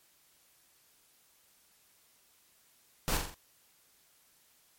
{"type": "noise with echo", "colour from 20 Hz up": "pink", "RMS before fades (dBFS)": -31, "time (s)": [3.08, 3.17], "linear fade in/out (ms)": 0, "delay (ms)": 43, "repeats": 4, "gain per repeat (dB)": -5, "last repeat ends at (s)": 3.342, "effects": ["white hiss -66 dBFS RMS until 4.78 s", "MP3 64 kbps"]}